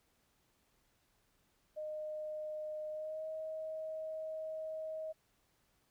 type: tone with pitch glide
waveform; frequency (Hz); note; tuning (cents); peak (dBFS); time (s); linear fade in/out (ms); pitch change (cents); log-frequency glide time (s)
sine; 614 to 631.6; D#5 to D#5; -23 to +26; -39; 1.76-5.13; 20; +49; 2.9-3.26
effects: pink hiss -75 dBFS RMS until 5.9 s